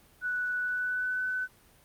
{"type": "tone with pitch glide", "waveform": "sine", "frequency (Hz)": [1480, 1506.7], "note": ["F#6", "F#6"], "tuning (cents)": [0, 31], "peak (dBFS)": -28, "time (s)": [0.21, 1.48], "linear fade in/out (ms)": 50, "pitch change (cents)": 31, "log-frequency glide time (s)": [0.6, 1.24], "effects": ["pink hiss -60 dBFS RMS until 1.84 s", "Opus 32 kbps"]}